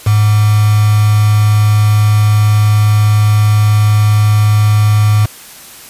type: tone with quantisation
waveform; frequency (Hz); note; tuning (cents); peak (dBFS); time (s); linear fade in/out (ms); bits
sine; 105.6; G#2; +29; -6; 0.06-5.26; 10; 3
effects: white hiss -34 dBFS RMS until 5.89 s + resampled to 32000 Hz